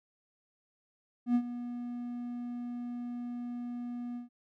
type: tone with ADSR envelope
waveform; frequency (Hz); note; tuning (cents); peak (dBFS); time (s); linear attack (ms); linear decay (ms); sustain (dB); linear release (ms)
triangle; 242; B3; -35; -20; 1.26-4.29; 90; 68; -14; 130
effects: none